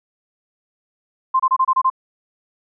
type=tone bursts; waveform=sine; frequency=1046.5 Hz; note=C6; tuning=in tune; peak=-12 dBFS; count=7; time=1.34-1.901 s; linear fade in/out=10 ms; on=57 ms; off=27 ms; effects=none